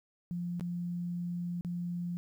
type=tone with dropouts; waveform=sine; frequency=174.61 Hz; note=F3; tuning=in tune; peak=-33 dBFS; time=0.31-2.17 s; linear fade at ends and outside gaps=0 ms; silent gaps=0.597-0.609 / 1.61-1.648 s; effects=11-bit